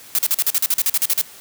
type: noise bursts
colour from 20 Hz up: blue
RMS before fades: -17 dBFS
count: 14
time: 0.15-1.213 s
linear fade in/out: 0 ms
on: 36 ms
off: 43 ms
effects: white hiss -42 dBFS RMS until 1.4 s + high-pass 60 Hz 12 dB/octave